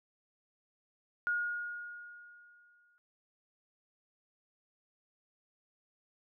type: tone with exponential decay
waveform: sine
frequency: 1434 Hz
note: F6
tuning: 45 cents sharp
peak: -28 dBFS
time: 1.27-2.98 s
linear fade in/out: 0 ms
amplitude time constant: 370 ms
effects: none